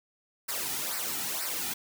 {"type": "noise with flanger", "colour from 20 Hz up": "white", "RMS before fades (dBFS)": -33, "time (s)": [0.48, 1.74], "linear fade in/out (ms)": 10, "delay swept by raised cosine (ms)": [0.29, 1.89], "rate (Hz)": 2.1, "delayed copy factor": -0.75, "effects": []}